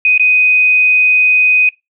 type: tone with dropouts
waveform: sine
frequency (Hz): 2500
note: D#7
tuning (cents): +8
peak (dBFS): -7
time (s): 0.05-1.69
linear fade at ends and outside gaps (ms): 2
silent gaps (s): 0.178-0.196
effects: noise-tail reverb RT60 0.2 s tail -23 dB re dry